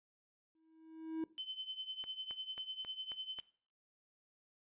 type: tone with exponential growth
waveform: triangle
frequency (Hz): 321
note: E4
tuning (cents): -46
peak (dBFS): -32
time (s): 0.55-1.24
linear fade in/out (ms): 2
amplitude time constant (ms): 150
type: tone with tremolo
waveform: sine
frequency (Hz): 3060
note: G7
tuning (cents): -42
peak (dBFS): -38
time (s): 1.38-3.4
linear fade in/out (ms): 0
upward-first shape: triangle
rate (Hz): 10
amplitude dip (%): 90
type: click train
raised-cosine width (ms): 0.3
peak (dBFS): -34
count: 6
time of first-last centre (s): 2.04-3.388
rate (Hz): 3.71
effects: noise-tail reverb RT60 0.5 s tail -19 dB re dry + resampled to 8000 Hz